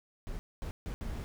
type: noise bursts at uneven times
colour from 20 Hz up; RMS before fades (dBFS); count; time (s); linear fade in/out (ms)
brown; -38; 4; 0.27-0.39 / 0.62-0.71 / 0.86-0.94 / 1.01-1.24; 0
effects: none